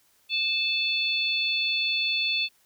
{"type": "harmonic tone", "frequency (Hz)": 875, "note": "A5", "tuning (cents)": -10, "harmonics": [3, 4, 5], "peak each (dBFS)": [-26, -28, -30], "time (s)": [0.29, 2.49], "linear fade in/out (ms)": 50, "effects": ["white hiss -64 dBFS RMS until 2.65 s"]}